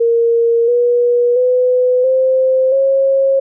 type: tone with pitch steps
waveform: sine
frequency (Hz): 465 / 483.1 / 501.8 / 521.3 / 541.6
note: A#4 / B4 / B4 / C5 / C#5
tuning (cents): -4 / -38 / +28 / -6 / -40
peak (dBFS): -9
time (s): 0-3.4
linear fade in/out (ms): 10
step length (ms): 680
effects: none